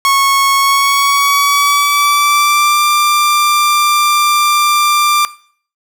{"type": "tone with pitch glide", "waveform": "sawtooth", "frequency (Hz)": [1100, 1185.8], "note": ["C#6", "D6"], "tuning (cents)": [-14, 16], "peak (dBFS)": -5, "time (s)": [0.05, 5.25], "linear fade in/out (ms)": 0, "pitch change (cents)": 130, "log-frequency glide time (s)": [0.55, 2.83], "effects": ["noise-tail reverb RT60 0.5 s tail -18 dB re dry"]}